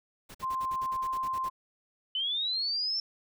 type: noise bursts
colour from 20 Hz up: pink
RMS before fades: -47 dBFS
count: 12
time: 0.29-1.491 s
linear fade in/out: 10 ms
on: 57 ms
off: 47 ms
type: tone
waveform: sine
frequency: 1046.5 Hz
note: C6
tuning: in tune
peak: -29 dBFS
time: 0.42-1.5 s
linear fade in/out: 20 ms
type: linear sweep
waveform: sine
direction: up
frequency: 2989 to 5410 Hz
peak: -28 dBFS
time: 2.15-3 s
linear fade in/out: 2 ms
effects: none